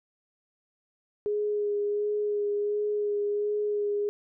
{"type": "tone with vibrato", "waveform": "sine", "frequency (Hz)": 414.4, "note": "G#4", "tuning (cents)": -4, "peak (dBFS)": -25, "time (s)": [1.26, 4.09], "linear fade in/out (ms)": 0, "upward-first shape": "sine", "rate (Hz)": 1.4, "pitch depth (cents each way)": 16, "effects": []}